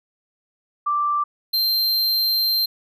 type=tone pair in turn; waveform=sine / square; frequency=1174.7 / 4150 Hz; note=D6 / C8; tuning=0 / -15 cents; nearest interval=octave + minor seventh; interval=2185 cents; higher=second; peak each=-18 dBFS; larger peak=neither; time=0.86-1.24 / 1.53-2.66 s; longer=second; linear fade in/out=10 ms; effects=none